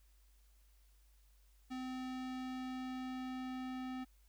square tone with low-pass filter sweep, 256.9 Hz, C4, 32 cents flat, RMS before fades -43 dBFS, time 1.7-4.05 s, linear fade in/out 20 ms, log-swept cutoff 5600 to 3300 Hz, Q 0.72, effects added 50 Hz sine -64 dBFS peak until 4.28 s + white hiss -75 dBFS RMS until 4.28 s

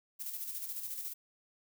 violet noise with tremolo, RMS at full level -39 dBFS, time 0.19-1.14 s, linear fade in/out 20 ms, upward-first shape square, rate 14 Hz, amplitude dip 45%, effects none

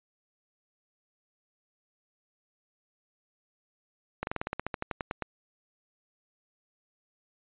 slowing click train, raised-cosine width 0.5 ms, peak -16 dBFS, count 15, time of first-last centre 4.23-5.223 s, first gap 41 ms, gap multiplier 1.08, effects resampled to 8000 Hz

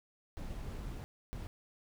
brown noise bursts at uneven times, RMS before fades -42 dBFS, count 2, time 0.37-1.04 / 1.33-1.47 s, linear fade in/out 0 ms, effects none

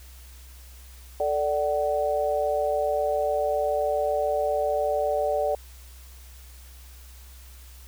sine chord, D major, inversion second, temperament equal with one note detuned, 440 / 587.3 / 753.8 Hz, A4 / D5 / F#5, 0 / 0 / +32 cents, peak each -29 / -24 / -28 dBFS, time 1.2-5.55 s, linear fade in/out 2 ms, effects added 63 Hz sine -44 dBFS peak until 7.87 s + white hiss -52 dBFS RMS until 7.87 s

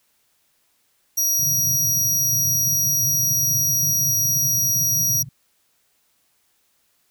sawtooth tone, 5750 Hz, F8, 50 cents sharp, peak -15 dBFS, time 1.17-5.23 s, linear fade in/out 10 ms
white band-pass noise, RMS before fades -33 dBFS, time 1.39-5.29 s, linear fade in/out 5 ms, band 110 to 150 Hz, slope 48 dB/octave
effects white hiss -65 dBFS RMS until 7.1 s

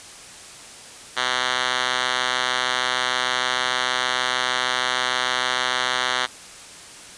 5% pulse tone with band-pass filter, 126.5 Hz, B2, 42 cents sharp, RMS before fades -23 dBFS, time 1.16-6.27 s, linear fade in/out 20 ms, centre 2700 Hz, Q 1.4, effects white hiss -41 dBFS RMS until 7.17 s + resampled to 22050 Hz

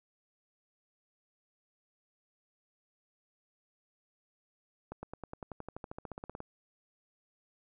accelerating click train, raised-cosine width 1 ms, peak -27 dBFS, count 20, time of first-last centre 4.92-6.404 s, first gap 110 ms, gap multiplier 0.96, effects none

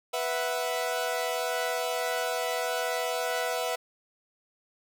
sawtooth chord, B suspended fourth, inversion none, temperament equal, 493.9 / 659.3 / 740 Hz, B4 / E5 / F#5, 0 / 0 / 0 cents, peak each -28 / -28 / -30 dBFS, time 0.13-3.76 s, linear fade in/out 10 ms, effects none

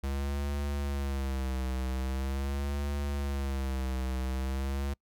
square tone with vibrato, 67.9 Hz, C#2, 35 cents flat, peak -31 dBFS, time 0.03-4.94 s, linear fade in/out 10 ms, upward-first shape sine, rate 0.43 Hz, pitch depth 88 cents each way, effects noise-tail reverb RT60 0.1 s tail -26 dB re dry

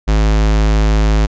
square tone, 53 Hz, G#1, 36 cents sharp, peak -10 dBFS, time 0.07-1.27 s, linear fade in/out 20 ms, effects resampled to 16000 Hz

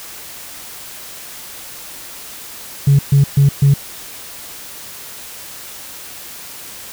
sine tone bursts, 140 Hz, C#3, 18 cents sharp, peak -5 dBFS, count 4, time 2.87-3.74 s, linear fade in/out 5 ms, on 120 ms, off 130 ms, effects tanh soft clip ceiling -4 dBFS + white hiss -33 dBFS RMS until 6.92 s

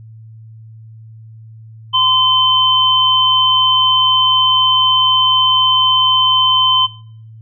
sine tone pair together, 1028 / 3078 Hz, C6 / G7, -31 / -32 cents, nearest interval octave + perfect fifth, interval 1899 cents, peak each -14 / -11 dBFS, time 1.93-6.87 s, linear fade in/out 20 ms, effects noise-tail reverb RT60 0.6 s tail -19 dB re dry + added 111 Hz sine -34 dBFS peak until 7.41 s

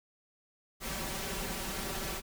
pink noise with comb filter, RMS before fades -37 dBFS, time 0.8-2.22 s, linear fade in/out 50 ms, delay 5.2 ms, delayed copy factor +0.75, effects none

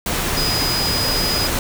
sine tone in noise, 4963 Hz, D#8, 5 cents flat, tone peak -20 dBFS, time 0.37-1.47 s, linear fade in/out 2 ms, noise pink, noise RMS -21 dBFS, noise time 0.06-1.59 s, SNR -2 dB, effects none

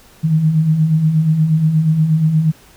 sine beating tone pair, 150.6 / 159 Hz, D3 / D#3, +44 / +38 cents, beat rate 8.4 Hz, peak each -20 / -11 dBFS, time 0.23-2.52 s, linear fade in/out 20 ms, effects pink hiss -46 dBFS RMS until 2.76 s

